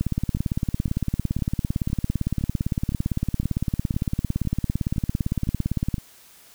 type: two click trains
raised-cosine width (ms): 5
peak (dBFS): -19 / -10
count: 12 / 106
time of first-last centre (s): 0.37-5.982 / 0.01-5.942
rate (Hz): 1.96 / 17.7
effects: white hiss -51 dBFS RMS until 6.54 s